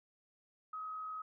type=tone with frequency modulation; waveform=sine; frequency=1268 Hz; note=D#6; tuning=32 cents sharp; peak=-40 dBFS; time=0.73-1.22 s; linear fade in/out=5 ms; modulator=47.9 Hz; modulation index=0.26; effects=none